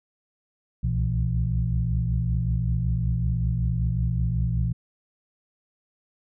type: tone cluster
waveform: sine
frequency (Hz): 61.8 / 67.1 / 119.7 / 167.8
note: B1 / C2 / A#2 / E3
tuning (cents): +2 / +44 / +46 / +31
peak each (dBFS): -26 / -31 / -24 / -29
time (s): 0.83-4.73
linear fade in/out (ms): 10
effects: tanh soft clip ceiling -11 dBFS